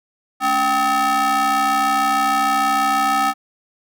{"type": "ring-modulated tone", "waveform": "square", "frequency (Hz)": 249.2, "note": "B3", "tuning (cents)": 16, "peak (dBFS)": -13, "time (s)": [0.4, 3.34], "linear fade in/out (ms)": 50, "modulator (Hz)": 1030, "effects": []}